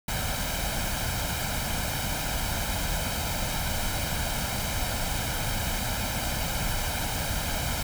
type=noise with comb filter; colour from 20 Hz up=pink; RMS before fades=-29 dBFS; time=0.08-7.83 s; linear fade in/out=5 ms; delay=1.3 ms; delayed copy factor=+0.65; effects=none